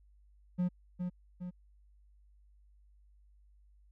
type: tone with echo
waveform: triangle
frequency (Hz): 179.1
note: F3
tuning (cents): +44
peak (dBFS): -26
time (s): 0.58-0.69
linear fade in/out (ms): 20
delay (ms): 410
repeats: 2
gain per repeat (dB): -5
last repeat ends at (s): 1.51
effects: added 50 Hz sine -60 dBFS peak until 3.91 s